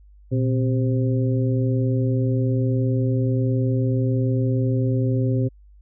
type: harmonic tone with a mistuned harmonic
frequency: 131 Hz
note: C3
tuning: 2 cents sharp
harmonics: 1 / 2 / 3 / 4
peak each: -19 / -25 / -29 / -31 dBFS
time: 0.31-5.49 s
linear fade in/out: 20 ms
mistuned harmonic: 1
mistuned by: -140 cents
effects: added 50 Hz sine -46 dBFS peak until 5.81 s